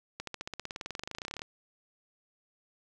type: accelerating click train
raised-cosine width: 0.2 ms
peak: -20 dBFS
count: 28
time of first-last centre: 0.2-1.419 s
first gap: 73 ms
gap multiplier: 0.96
effects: none